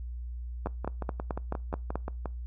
two click trains, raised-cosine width 1 ms, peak -20 / -17 dBFS, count 10 / 7, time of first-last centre 0.67-2.257 / 0.66-1.956 s, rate 5.67 / 4.63 Hz, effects noise-tail reverb RT60 0.3 s tail -24 dB re dry + added 60 Hz sine -35 dBFS peak until 2.46 s

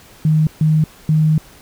sine tone bursts at uneven times, 155.56 Hz, D#3, in tune, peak -10 dBFS, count 3, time 0.25-0.47 / 0.61-0.84 / 1.09-1.38 s, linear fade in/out 2 ms, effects pink hiss -44 dBFS RMS until 1.61 s

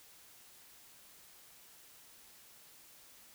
silence, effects white hiss -59 dBFS RMS until 3.34 s

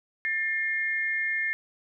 sine tone pair together, 1782.3 / 2130 Hz, A6 / C7, +22 / +30 cents, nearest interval minor third, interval 308 cents, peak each -28 dBFS, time 0.25-1.53 s, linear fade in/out 0 ms, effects none

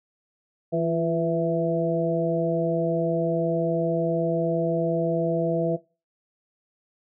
harmonic tone with a mistuned harmonic, 165.5 Hz, E3, 7 cents sharp, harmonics 1 / 2 / 3 / 4, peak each -27 / -28 / -26 / -25 dBFS, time 0.72-5.77 s, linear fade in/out 20 ms, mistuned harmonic 2, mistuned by +43 cents, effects noise-tail reverb RT60 0.3 s tail -20 dB re dry

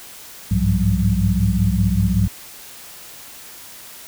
sine tone cluster, 63.1 / 99.9 / 105.2 / 175.7 / 191.9 Hz, B1 / G2 / G#2 / F3 / G3, +38 / +33 / +23 / +11 / -37 cents, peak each -21 dBFS, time 0.51-2.28 s, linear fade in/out 5 ms, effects white hiss -39 dBFS RMS until 4.07 s

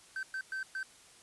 triangle tone bursts at uneven times, 1547 Hz, G6, 23 cents flat, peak -33 dBFS, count 4, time 0.16-0.23 / 0.34-0.41 / 0.52-0.63 / 0.75-0.83 s, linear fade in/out 2 ms, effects white hiss -58 dBFS RMS until 1.22 s + resampled to 24000 Hz

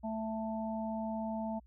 harmonic tone, 220.9 Hz, A3, 7 cents sharp, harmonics 1 / 3 / 4, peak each -36 / -40 / -42 dBFS, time 0.03-1.6 s, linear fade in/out 20 ms, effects added 60 Hz sine -57 dBFS peak until 1.66 s

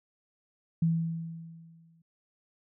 sine tone with exponential decay, 164.81 Hz, E3, in tune, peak -21 dBFS, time 0.82-2.02 s, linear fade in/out 5 ms, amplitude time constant 260 ms, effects none

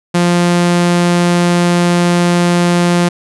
sawtooth tone, 174.61 Hz, F3, in tune, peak -5 dBFS, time 0.14-3.09 s, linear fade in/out 10 ms, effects resampled to 24000 Hz

